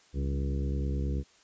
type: harmonic tone with a mistuned harmonic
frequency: 69.3 Hz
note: C#2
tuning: in tune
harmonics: 1 / 2 / 3 / 4 / 5 / 6 / 7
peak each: -29 / -35 / -39 / -41 / -43 / -45 / -46 dBFS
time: 0.13-1.24 s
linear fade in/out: 50 ms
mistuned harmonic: 3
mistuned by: -57 cents
effects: white hiss -61 dBFS RMS until 1.43 s + resampled to 16000 Hz